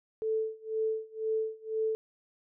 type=tone with tremolo; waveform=sine; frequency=440 Hz; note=A4; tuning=in tune; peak=-26 dBFS; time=0.22-1.95 s; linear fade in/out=0 ms; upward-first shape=sine; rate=2 Hz; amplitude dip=95%; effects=none